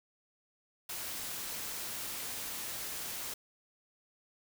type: noise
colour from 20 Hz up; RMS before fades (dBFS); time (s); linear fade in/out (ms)
white; -40; 0.89-3.34; 5
effects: none